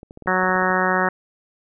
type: clicks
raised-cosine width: 2 ms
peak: -26 dBFS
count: 10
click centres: 0.031 / 0.109 / 0.174 / 0.223 / 0.26 / 0.434 / 0.493 / 0.558 / 0.625 / 0.704 s
type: harmonic tone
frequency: 185 Hz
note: F#3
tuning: in tune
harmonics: 1 / 2 / 3 / 4 / 5 / 6 / 7 / 8 / 9 / 10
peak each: -26 / -26 / -26 / -26 / -26 / -26 / -26 / -26 / -26 / -26 dBFS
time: 0.27-1.09 s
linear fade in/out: 5 ms
effects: none